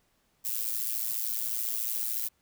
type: noise with amplitude modulation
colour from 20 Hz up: violet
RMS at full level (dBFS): -28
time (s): 0.44-2.29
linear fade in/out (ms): 20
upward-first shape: sine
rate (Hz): 114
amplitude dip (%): 85
effects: pink hiss -71 dBFS RMS until 2.41 s